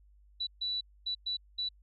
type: tone bursts at uneven times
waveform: sine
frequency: 3951 Hz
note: B7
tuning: in tune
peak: -31 dBFS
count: 5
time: 0.4-0.47 / 0.61-0.81 / 1.06-1.15 / 1.26-1.37 / 1.58-1.69 s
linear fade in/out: 10 ms
effects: added 50 Hz sine -58 dBFS peak until 1.82 s